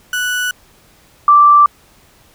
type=tone pair in turn; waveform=35% pulse / sine; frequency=1480 / 1171.6 Hz; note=F#6 / D6; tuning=0 / -5 cents; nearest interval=major third; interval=405 cents; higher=first; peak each=-14 / -4 dBFS; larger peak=second; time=0.13-0.51 / 1.28-1.66 s; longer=neither; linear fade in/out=2 ms; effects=pink hiss -49 dBFS RMS until 2.34 s